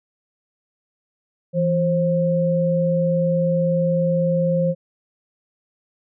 sine tone pair together, 167.25 / 531 Hz, E3 / C5, +25 / +25 cents, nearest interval octave + minor sixth, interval 2000 cents, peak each -19 dBFS, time 1.53-4.75 s, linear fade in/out 50 ms, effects none

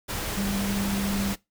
sine tone in noise, 198.4 Hz, G3, 21 cents sharp, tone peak -26 dBFS, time 0.36-1.34 s, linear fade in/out 20 ms, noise pink, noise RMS -31 dBFS, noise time 0.08-1.36 s, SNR +2 dB, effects noise-tail reverb RT60 0.2 s tail -21 dB re dry

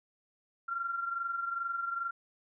sine tone pair together, 1373.6 / 1396 Hz, F6 / F6, -29 / -1 cents, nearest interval unison, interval 28 cents, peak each -33 / -40 dBFS, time 0.68-2.11 s, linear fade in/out 10 ms, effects none

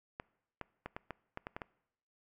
clicks, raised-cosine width 0.5 ms, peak -25 dBFS, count 9, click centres 0.199 / 0.613 / 0.86 / 0.965 / 1.107 / 1.374 / 1.469 / 1.565 / 1.618 s, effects noise-tail reverb RT60 0.8 s tail -23 dB re dry

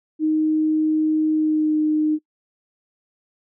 sine tone with pitch glide, 311.1 to 307 Hz, D#4 to D#4, 0 to -23 cents, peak -16 dBFS, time 0.19-2.19 s, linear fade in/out 50 ms, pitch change -23 cents, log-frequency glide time 1.33-1.76 s, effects noise-tail reverb RT60 0.1 s tail -24 dB re dry

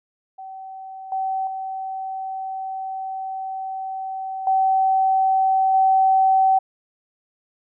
sine tone with level steps, 765 Hz, G5, 42 cents flat, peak -33 / -21 / -26 / -15 / -13 dBFS, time 0.38-6.59 s, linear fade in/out 10 ms, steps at 1.12 / 1.47 / 4.47 / 5.74 s, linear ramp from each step 2 ms, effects none

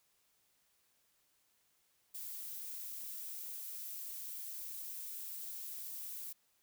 violet noise, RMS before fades -45 dBFS, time 2.14-6.33 s, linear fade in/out 10 ms, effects white hiss -75 dBFS RMS until 6.62 s

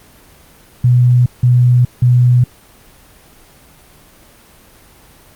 sine tone bursts, 123.47 Hz, B2, in tune, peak -6 dBFS, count 3, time 0.84-2.44 s, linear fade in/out 5 ms, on 420 ms, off 170 ms, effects pink hiss -44 dBFS RMS until 5.35 s + Opus 24 kbps

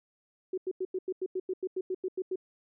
sine tone bursts, 372.3 Hz, F#4, 11 cents sharp, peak -29 dBFS, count 14, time 0.53-2.358 s, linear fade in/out 5 ms, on 47 ms, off 90 ms, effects none

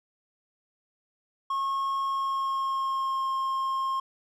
triangle tone with pitch glide, 1088 to 1067.5 Hz, C#6 to C6, -33 to +34 cents, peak -24 dBFS, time 1.5-4 s, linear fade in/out 5 ms, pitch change -33 cents, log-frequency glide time 2.04-3.29 s, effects none

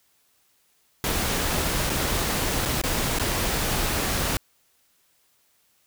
pink noise with dropouts, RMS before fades -25 dBFS, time 1.04-4.37 s, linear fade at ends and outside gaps 1 ms, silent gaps 1.896-1.9 / 2.653-2.657 / 2.815-2.837 / 3.187-3.197 s, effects white hiss -65 dBFS RMS until 5.86 s

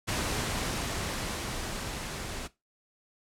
pink noise with level ramp, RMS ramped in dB -30 to -38 dBFS, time 0.07-2.48 s, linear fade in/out 20 ms, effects noise-tail reverb RT60 0.2 s tail -17 dB re dry + low-pass 10000 Hz 12 dB/octave

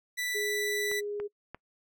sawtooth tone, 1975.5 Hz, B6, in tune, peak -27 dBFS, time 0.17-1.01 s, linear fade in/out 20 ms
sine tone with pitch glide, 415.3 to 412.2 Hz, G#4 to G#4, 0 to -13 cents, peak -32 dBFS, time 0.34-1.28 s, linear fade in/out 20 ms, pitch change -13 cents, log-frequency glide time 0.48-1.01 s
clicks, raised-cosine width 0.5 ms, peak -27 / -27 / -26 dBFS, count 3, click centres 0.915 / 1.2 / 1.546 s
effects noise-tail reverb RT60 0.1 s tail -25 dB re dry

